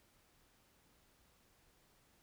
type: silence
effects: pink hiss -71 dBFS RMS until 2.22 s